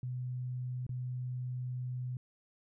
sine tone with dropouts, 125.7 Hz, B2, 31 cents sharp, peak -35 dBFS, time 0.03-2.17 s, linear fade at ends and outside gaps 2 ms, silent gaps 0.866-0.892 s, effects none

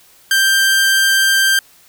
sawtooth tone, 1576 Hz, G6, 9 cents sharp, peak -7 dBFS, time 0.31-1.59 s, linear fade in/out 2 ms, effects white hiss -48 dBFS RMS until 1.88 s

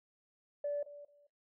sine tone with echo, 580 Hz, D5, 22 cents flat, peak -32 dBFS, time 0.64-0.83 s, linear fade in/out 5 ms, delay 220 ms, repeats 2, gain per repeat -15 dB, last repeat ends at 1.27 s, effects noise-tail reverb RT60 0.2 s tail -17 dB re dry + tanh soft clip ceiling -28 dBFS

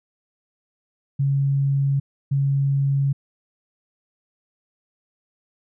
sine tone bursts at uneven times, 138.59 Hz, C#3, in tune, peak -17 dBFS, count 2, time 1.19-2 / 2.31-3.13 s, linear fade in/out 10 ms, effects none

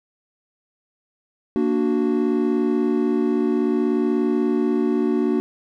triangle chord, Bb augmented, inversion none, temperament equal, 233.1 / 293.7 / 370 Hz, Bb3 / D4 / F#4, 0 / 0 / 0 cents, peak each -20 dBFS, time 1.56-5.4 s, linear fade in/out 0 ms, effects none

